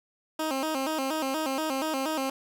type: tone with vibrato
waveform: 15% pulse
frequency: 289.7 Hz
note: D4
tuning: 24 cents flat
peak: -21 dBFS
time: 0.39-2.3 s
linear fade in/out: 5 ms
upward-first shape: square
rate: 4.2 Hz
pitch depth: 140 cents each way
effects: none